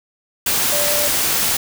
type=tone in noise; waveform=sine; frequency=587.3 Hz; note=D5; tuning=in tune; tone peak=-22 dBFS; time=0.72-1.08 s; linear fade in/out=5 ms; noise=white; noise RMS=-18 dBFS; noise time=0.46-1.57 s; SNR=-7 dB; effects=none